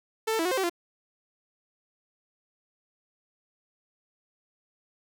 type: tone with pitch steps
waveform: sawtooth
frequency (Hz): 442.7 / 445.5 / 328.4 / 364.2 / 522 / 382.8 / 344.9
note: A4 / A4 / E4 / F#4 / C5 / G4 / F4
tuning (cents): +11 / +22 / -6 / -27 / -4 / -41 / -22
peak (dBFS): -21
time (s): 0.27-0.697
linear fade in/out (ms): 10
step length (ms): 61
effects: none